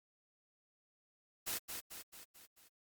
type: noise with echo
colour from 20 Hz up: white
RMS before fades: -39 dBFS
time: 1.46-1.59 s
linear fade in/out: 20 ms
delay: 220 ms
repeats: 5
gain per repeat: -5 dB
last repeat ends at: 2.69 s
effects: Opus 48 kbps